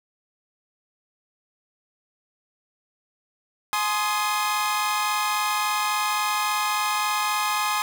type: chord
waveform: sawtooth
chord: Ab major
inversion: none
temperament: equal with one note detuned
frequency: 844.2 / 1046.5 / 1244.5 Hz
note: Ab5 / C6 / Eb6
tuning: +28 / 0 / 0 cents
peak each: -23 dBFS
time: 3.73-7.82 s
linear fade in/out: 0 ms
effects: none